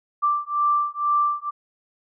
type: beating tone pair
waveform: sine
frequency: 1174.7 / 1176.8 Hz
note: D6 / D6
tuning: 0 / +3 cents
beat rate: 2.1 Hz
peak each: -22 dBFS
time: 0.22-1.51 s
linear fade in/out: 20 ms
effects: none